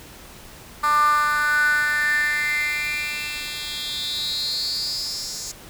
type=tone with high-pass filter sweep; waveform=10% pulse; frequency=297.2 Hz; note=D4; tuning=21 cents sharp; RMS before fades=-23 dBFS; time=0.83-5.52 s; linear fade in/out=10 ms; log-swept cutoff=1100 to 6100 Hz; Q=8.5; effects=pink hiss -43 dBFS RMS until 5.69 s